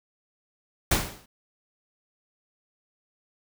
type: noise with exponential decay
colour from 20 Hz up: pink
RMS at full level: -19 dBFS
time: 0.91-1.26 s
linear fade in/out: 5 ms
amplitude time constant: 76 ms
effects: none